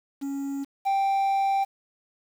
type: tone pair in turn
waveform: triangle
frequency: 277.2 / 784 Hz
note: C#4 / G5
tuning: 0 / 0 cents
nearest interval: octave + tritone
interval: 1800 cents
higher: second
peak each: -26 / -19 dBFS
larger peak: second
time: 0.21-0.65 / 0.85-1.65 s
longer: second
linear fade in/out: 20 ms
effects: 8-bit